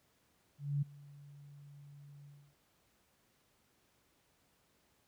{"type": "tone with ADSR envelope", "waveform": "sine", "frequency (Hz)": 143.1, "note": "D3", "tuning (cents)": -45, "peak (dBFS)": -29, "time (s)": [0.58, 2.56], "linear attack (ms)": 240, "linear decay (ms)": 12, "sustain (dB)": -23, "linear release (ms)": 300, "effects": ["pink hiss -73 dBFS RMS until 5.07 s", "high-pass 60 Hz 12 dB/octave"]}